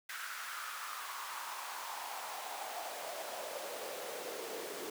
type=noise with high-pass filter sweep; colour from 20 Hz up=pink; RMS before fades=-43 dBFS; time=0.09-4.9 s; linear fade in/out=5 ms; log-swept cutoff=1500 to 390 Hz; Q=3.8; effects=none